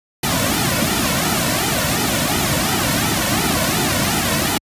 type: noise with flanger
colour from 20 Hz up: pink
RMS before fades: -18 dBFS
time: 0.23-4.58 s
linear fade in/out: 5 ms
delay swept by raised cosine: 1.8 to 2.5 ms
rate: 2.8 Hz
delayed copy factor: -0.8
effects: high-pass 60 Hz 12 dB/octave + resampled to 32000 Hz